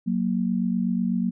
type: tone pair together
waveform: sine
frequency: 185.01 / 233.1 Hz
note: F#3 / A#3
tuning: 0 / 0 cents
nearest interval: major third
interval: 400 cents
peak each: -24 dBFS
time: 0.06-1.31 s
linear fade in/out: 20 ms
effects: none